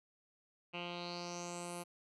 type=tone with low-pass filter sweep; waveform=10% pulse; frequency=174.61 Hz; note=F3; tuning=in tune; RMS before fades=-44 dBFS; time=0.73-1.84 s; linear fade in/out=20 ms; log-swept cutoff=2700 to 11000 Hz; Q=5.2; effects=none